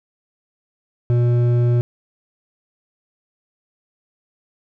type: tone with hard clipping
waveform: triangle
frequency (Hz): 120.6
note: B2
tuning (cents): -41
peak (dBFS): -15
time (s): 1.1-1.81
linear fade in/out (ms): 0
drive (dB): 12
effects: none